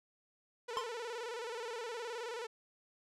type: tone with vibrato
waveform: sawtooth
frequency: 466.2 Hz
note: A#4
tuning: in tune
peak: -36 dBFS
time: 0.68-2.47 s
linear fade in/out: 10 ms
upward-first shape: square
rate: 19 Hz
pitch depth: 80 cents each way
type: tone with exponential decay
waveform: square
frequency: 1046.5 Hz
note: C6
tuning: in tune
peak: -31 dBFS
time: 0.77-0.91 s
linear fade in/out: 0 ms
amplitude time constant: 30 ms
effects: low-pass 7000 Hz 12 dB/octave